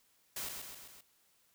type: noise with echo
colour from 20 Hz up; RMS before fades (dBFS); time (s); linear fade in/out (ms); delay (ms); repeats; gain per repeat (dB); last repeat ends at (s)
white; -40; 0.36-0.49; 5; 130; 4; -4; 1.01
effects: white hiss -71 dBFS RMS until 1.54 s